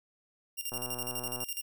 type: tone with tremolo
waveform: 5% pulse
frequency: 2794 Hz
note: F7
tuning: in tune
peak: -24 dBFS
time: 0.57-1.62 s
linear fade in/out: 20 ms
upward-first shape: square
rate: 12 Hz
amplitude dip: 75%
type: click train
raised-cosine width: 1 ms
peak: -28 dBFS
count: 89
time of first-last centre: 0.72-1.435 s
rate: 123 Hz
effects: none